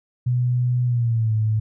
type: tone with pitch glide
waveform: sine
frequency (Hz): 123.7 to 108.94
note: B2 to A2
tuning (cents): +3 to -17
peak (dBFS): -17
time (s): 0.26-1.6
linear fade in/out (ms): 10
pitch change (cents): -220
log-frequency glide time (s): 0.85-1.34
effects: none